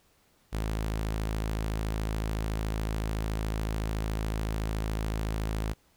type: tone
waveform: sawtooth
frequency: 53.8 Hz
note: A1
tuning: 38 cents flat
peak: -25 dBFS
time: 0.52-5.74 s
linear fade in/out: 20 ms
effects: pink hiss -66 dBFS RMS until 5.96 s